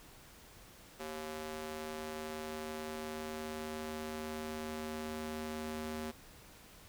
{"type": "tone with high-pass filter sweep", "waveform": "square", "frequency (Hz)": 77.78, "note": "D#2", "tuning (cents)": 0, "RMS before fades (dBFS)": -42, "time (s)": [0.99, 6.12], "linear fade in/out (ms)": 20, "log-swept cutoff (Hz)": [380, 230], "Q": 1.1, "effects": ["pink hiss -57 dBFS RMS until 6.88 s"]}